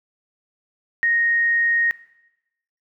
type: tone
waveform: sine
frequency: 1864.7 Hz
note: A#6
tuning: in tune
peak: -16 dBFS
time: 1.03-1.91 s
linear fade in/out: 0 ms
effects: noise-tail reverb RT60 0.9 s tail -18 dB re dry